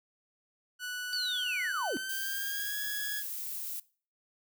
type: tone with pitch glide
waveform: sawtooth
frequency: 1480 to 1670.9 Hz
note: F#6 to G#6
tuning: 0 to +10 cents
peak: -32 dBFS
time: 0.79-3.23 s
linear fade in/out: 50 ms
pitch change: +210 cents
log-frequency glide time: 1.66-2.78 s
type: linear sweep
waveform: sine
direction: down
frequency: 4632 to 227 Hz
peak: -31 dBFS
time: 1.13-1.97 s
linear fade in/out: 0 ms
type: noise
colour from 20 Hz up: violet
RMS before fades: -38 dBFS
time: 2.09-3.8 s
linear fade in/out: 5 ms
effects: noise-tail reverb RT60 0.4 s tail -21 dB re dry